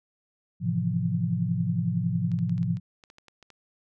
sine chord, F major seventh, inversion first, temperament just, 109.13 / 130.96 / 163.7 / 174.61 Hz, A2 / C3 / E3 / F3, -14 / +2 / -12 / 0 cents, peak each -30 / -31 / -30 / -27 dBFS, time 0.6-2.8 s, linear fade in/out 50 ms
clicks, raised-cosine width 0.2 ms, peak -33 dBFS, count 12, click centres 2.317 / 2.389 / 2.495 / 2.58 / 2.63 / 2.77 / 3.038 / 3.101 / 3.184 / 3.283 / 3.427 / 3.503 s
effects none

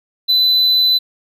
triangle tone, 4007 Hz, B7, 24 cents sharp, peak -9 dBFS, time 0.28-0.99 s, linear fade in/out 20 ms, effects none

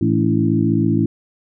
harmonic tone with a mistuned harmonic, 55 Hz, A1, in tune, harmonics 2 / 3 / 4 / 5 / 6, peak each -20 / -20 / -20 / -20 / -20 dBFS, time 0.01-1.06 s, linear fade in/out 5 ms, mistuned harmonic 5, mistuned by +51 cents, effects none

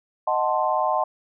sine chord, D# diminished seventh, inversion none, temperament equal, 622.3 / 740 / 880 / 1046.5 Hz, D#5 / F#5 / A5 / C6, 0 / 0 / 0 / 0 cents, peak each -25 dBFS, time 0.27-1.04 s, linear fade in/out 5 ms, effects none

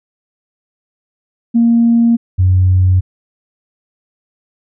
sine tone pair in turn, 233.1 / 92.32 Hz, A#3 / F#2, 0 / -3 cents, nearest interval octave + major third, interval 1603 cents, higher first, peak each -6 dBFS, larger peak neither, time 1.54-2.17 / 2.38-3.01 s, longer neither, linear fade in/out 20 ms, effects tanh soft clip ceiling -2 dBFS

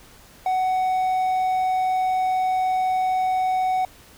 triangle tone, 746 Hz, F#5, 14 cents sharp, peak -17 dBFS, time 0.46-3.85 s, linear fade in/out 2 ms, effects pink hiss -49 dBFS RMS until 4.17 s

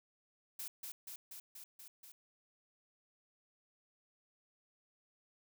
blue noise with echo, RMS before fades -44 dBFS, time 0.59-0.68 s, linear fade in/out 5 ms, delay 240 ms, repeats 6, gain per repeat -2 dB, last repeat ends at 2.12 s, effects none

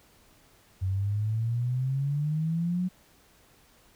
sine exponential sweep, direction up, 92.5 to 185 Hz, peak -25 dBFS, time 0.81-2.89 s, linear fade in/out 20 ms, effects pink hiss -60 dBFS RMS until 3.95 s

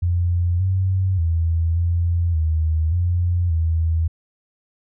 sine tone with pitch steps, 87.3 / 94.2 / 82.7 / 85.6 / 79.3 / 87.8 / 81.5 Hz, F2 / F#2 / E2 / F2 / D#2 / F2 / E2, 0 / +32 / +6 / -34 / +33 / +10 / -19 cents, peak -16 dBFS, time 0.02-4.08 s, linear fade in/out 10 ms, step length 580 ms, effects none

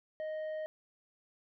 triangle tone with tanh clipping, 622.3 Hz, D#5, in tune, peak -37 dBFS, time 0.2-0.66 s, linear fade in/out 0 ms, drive 10 dB, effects none

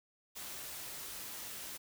white noise, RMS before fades -45 dBFS, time 0.35-1.78 s, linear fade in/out 20 ms, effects none

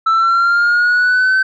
sine linear sweep, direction up, 1318.5 to 1541 Hz, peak -7 dBFS, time 0.06-1.43 s, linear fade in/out 10 ms, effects tanh soft clip ceiling -9 dBFS

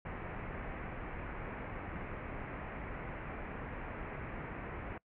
pink low-pass noise, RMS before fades -43 dBFS, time 0.05-4.98 s, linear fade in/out 5 ms, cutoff 2400 Hz, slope 48 dB/octave, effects noise-tail reverb RT60 0.1 s tail -24 dB re dry

